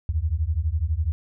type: beating tone pair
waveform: sine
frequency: 73.42 / 85.42 Hz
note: D2 / F2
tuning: 0 / -38 cents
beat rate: 12 Hz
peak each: -24 dBFS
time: 0.09-1.12 s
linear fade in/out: 0 ms
effects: none